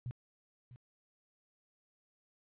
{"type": "tone with echo", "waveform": "sine", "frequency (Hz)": 122.5, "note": "B2", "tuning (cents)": -14, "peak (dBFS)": -37, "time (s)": [0.06, 0.11], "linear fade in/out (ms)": 0, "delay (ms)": 650, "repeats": 1, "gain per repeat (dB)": -14, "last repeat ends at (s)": 0.76, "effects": ["resampled to 8000 Hz", "13-bit"]}